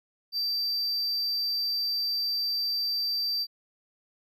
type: tone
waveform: triangle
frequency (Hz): 4673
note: D8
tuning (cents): -9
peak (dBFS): -25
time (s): 0.32-3.47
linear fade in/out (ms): 50
effects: none